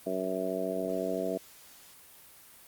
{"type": "harmonic tone", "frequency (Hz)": 93.8, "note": "F#2", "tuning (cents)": 24, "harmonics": [2, 3, 4, 5, 6, 7], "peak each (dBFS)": [-39, -37, -37, -36, -38, -34], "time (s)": [0.06, 1.38], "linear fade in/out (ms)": 10, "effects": ["white hiss -54 dBFS RMS until 2.67 s", "Opus 32 kbps"]}